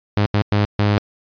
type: tone bursts at uneven times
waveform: sawtooth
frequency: 103.2 Hz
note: G#2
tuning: 10 cents flat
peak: -10 dBFS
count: 4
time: 0.17-0.26 / 0.34-0.42 / 0.52-0.65 / 0.79-0.98 s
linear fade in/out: 0 ms
effects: resampled to 11025 Hz